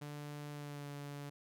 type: tone with pitch glide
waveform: sawtooth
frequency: 146.83 to 143.56 Hz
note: D3 to D3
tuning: 0 to -39 cents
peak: -40 dBFS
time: 0.01-1.3 s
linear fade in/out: 10 ms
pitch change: -39 cents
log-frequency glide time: 0.51-0.88 s
effects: none